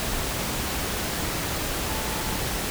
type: tone in noise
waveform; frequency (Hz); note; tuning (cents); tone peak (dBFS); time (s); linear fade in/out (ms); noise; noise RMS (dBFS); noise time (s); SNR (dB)
sine; 875; A5; -10; -38; 1.85-2.36; 0; pink; -28; 0-2.7; -13
effects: none